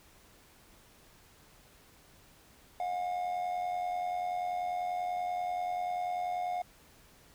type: tone with amplitude modulation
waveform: triangle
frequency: 718 Hz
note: F5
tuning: 48 cents sharp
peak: -27 dBFS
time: 2.8-6.62 s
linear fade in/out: 2 ms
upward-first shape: sine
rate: 90.3 Hz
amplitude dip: 55%
effects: pink hiss -60 dBFS RMS until 7.34 s